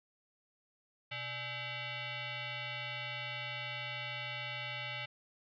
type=tone with frequency modulation; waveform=sine; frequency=125.7 Hz; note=B2; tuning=31 cents sharp; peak=-38 dBFS; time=1.11-5.06 s; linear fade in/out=10 ms; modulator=718 Hz; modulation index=4.5; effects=none